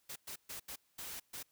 white noise bursts at uneven times, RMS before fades -45 dBFS, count 6, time 0.09-0.16 / 0.27-0.36 / 0.49-0.6 / 0.68-0.76 / 0.98-1.2 / 1.33-1.43 s, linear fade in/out 10 ms, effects white hiss -75 dBFS RMS until 1.51 s

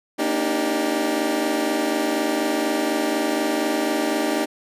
25% pulse chord, Eb major seventh, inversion second, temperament equal with one note detuned, 233.1 / 287 / 311.1 / 392 Hz, Bb3 / D4 / Eb4 / G4, 0 / -40 / 0 / 0 cents, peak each -26 / -22 / -20 / -23 dBFS, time 0.18-4.46 s, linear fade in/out 20 ms, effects resampled to 32000 Hz

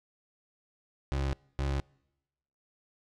30% pulse tone pair in turn, 68.4 / 68.66 Hz, C#2 / C#2, -23 / -16 cents, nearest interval unison, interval 7 cents, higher second, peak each -26 dBFS, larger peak neither, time 1.12-1.33 / 1.59-1.8 s, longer neither, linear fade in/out 0 ms, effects noise-tail reverb RT60 0.9 s tail -26 dB re dry + low-pass 6000 Hz 12 dB/octave

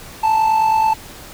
triangle tone with amplitude modulation, 880 Hz, A5, in tune, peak -8 dBFS, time 0.23-0.94 s, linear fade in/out 10 ms, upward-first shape sine, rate 49.3 Hz, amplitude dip 50%, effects pink hiss -37 dBFS RMS until 1.33 s

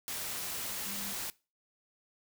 sine tone in noise, 200 Hz, G3, 35 cents sharp, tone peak -46 dBFS, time 0.86-1.13 s, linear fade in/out 0 ms, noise white, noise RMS -38 dBFS, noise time 0.08-1.3 s, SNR -11 dB, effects noise-tail reverb RT60 0.3 s tail -21 dB re dry

